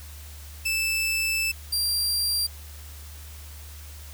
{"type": "tone pair in turn", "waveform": "sawtooth", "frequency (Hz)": [2637, 4738], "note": ["E7", "D8"], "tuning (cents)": [0, 14], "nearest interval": "minor seventh", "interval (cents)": 1014, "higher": "second", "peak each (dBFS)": -20, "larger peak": "neither", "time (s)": [[0.65, 1.52], [1.72, 2.47]], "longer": "first", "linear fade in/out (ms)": 10, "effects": ["added 74 Hz sine -40 dBFS peak until 4.13 s", "white hiss -47 dBFS RMS until 4.13 s"]}